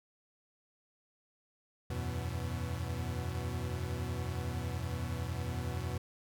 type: chord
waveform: 40% pulse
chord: E suspended second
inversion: none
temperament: equal with one note detuned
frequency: 81.65 / 92.5 / 123.47 Hz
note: E2 / F#2 / B2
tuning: -16 / 0 / 0 cents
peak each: -38 / -39 / -38 dBFS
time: 1.9-5.98 s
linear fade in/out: 5 ms
effects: none